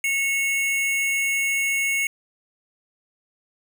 square tone pair together, 2197 / 2768 Hz, C#7 / F7, -16 / -16 cents, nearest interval major third, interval 400 cents, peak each -22 / -29 dBFS, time 0.04-2.07 s, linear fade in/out 2 ms, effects 10-bit

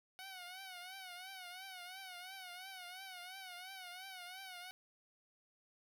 10% pulse tone with vibrato, 740 Hz, F#5, in tune, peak -40 dBFS, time 0.19-4.71 s, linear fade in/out 0 ms, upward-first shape triangle, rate 2.9 Hz, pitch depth 100 cents each way, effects none

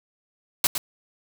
white noise with echo, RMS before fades -19 dBFS, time 0.64-0.67 s, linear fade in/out 2 ms, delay 110 ms, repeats 1, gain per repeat -8 dB, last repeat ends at 0.78 s, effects none

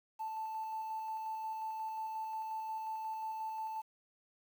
triangle tone with tremolo, 880 Hz, A5, in tune, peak -33 dBFS, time 0.19-3.82 s, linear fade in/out 20 ms, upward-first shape square, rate 5.6 Hz, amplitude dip 30%, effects tanh soft clip ceiling -34 dBFS + 10-bit

